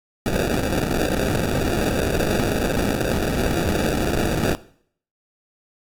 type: noise with sample-and-hold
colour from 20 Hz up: white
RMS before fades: -21 dBFS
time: 0.26-4.55 s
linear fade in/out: 0 ms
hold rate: 1050 Hz
effects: noise-tail reverb RT60 0.6 s tail -19 dB re dry + AAC 64 kbps